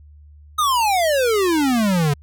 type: exponential sweep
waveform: square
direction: down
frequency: 1273 to 138.59 Hz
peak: -16 dBFS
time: 0.58-2.14 s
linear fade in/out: 10 ms
effects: added 74 Hz sine -42 dBFS peak until 2.22 s